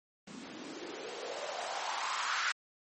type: noise with band-pass filter sweep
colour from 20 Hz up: blue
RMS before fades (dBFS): -38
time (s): 0.27-2.52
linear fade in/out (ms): 5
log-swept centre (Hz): 210 to 1500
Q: 3.7
effects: MP3 32 kbps